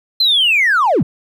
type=linear sweep; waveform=triangle; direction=down; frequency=4168 to 103.83 Hz; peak=-7 dBFS; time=0.2-1.03 s; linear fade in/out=5 ms; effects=tanh soft clip ceiling -7 dBFS